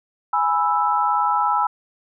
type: chord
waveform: sine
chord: E major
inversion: first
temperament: equal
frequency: 830.6 / 987.8 / 1318.5 Hz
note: G#5 / B5 / E6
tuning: 0 / 0 / 0 cents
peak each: -21 dBFS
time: 0.33-1.67 s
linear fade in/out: 5 ms
effects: none